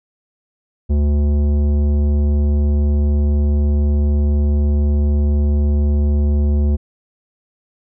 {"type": "tone with tanh clipping", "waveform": "triangle", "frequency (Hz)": 73, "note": "D2", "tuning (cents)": -10, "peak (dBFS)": -14, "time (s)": [0.89, 6.77], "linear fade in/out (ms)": 20, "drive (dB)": 17, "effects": []}